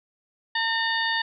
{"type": "harmonic tone with a mistuned harmonic", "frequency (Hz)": 909, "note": "A#5", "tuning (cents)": -44, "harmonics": [1, 2, 3, 4, 5], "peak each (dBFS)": [-29, -25, -33, -30, -34], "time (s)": [0.55, 1.22], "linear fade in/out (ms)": 5, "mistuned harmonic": 3, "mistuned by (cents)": 110, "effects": []}